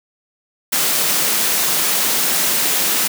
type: high-pass noise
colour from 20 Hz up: white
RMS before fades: -17 dBFS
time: 0.72-3.08 s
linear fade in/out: 10 ms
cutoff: 140 Hz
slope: 96 dB/octave
effects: none